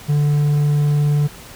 triangle tone, 146.83 Hz, D3, in tune, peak -11 dBFS, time 0.08-1.28 s, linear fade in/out 20 ms, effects pink hiss -39 dBFS RMS until 1.55 s

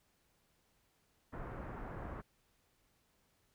pink low-pass noise, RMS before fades -45 dBFS, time 1.32-2.22 s, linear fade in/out 20 ms, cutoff 1600 Hz, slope 24 dB/octave, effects pink hiss -75 dBFS RMS until 3.54 s

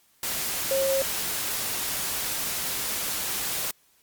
sine tone in noise, 540 Hz, C#5, 45 cents flat, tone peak -22 dBFS, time 0.71-1.02 s, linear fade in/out 2 ms, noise white, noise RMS -29 dBFS, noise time 0.23-3.71 s, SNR +4 dB, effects white hiss -63 dBFS RMS until 4.02 s + Opus 48 kbps

